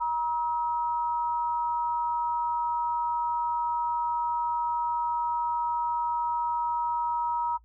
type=tone pair together; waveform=sine; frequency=951 / 1284.8 Hz; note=A#5 / E6; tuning=+34 / -45 cents; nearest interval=perfect fourth; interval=521 cents; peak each=-25 / -35 dBFS; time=0-7.58 s; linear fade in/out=20 ms; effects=noise-tail reverb RT60 0.1 s tail -23 dB re dry + added 56 Hz sine -55 dBFS peak until 7.64 s